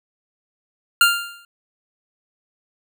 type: tone with exponential decay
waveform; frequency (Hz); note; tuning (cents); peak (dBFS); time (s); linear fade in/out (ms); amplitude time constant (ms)
25% pulse; 1396.9; F6; 0; -5; 1.01-1.45; 2; 95
effects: none